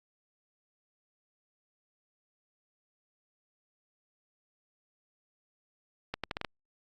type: accelerating click train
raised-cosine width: 0.3 ms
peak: -17 dBFS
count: 6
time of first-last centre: 6.14-6.448 s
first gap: 97 ms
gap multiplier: 0.77
effects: Opus 48 kbps